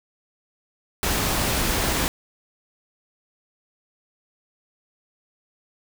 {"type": "noise", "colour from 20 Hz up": "pink", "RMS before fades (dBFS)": -23, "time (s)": [1.03, 2.08], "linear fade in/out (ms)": 0, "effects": []}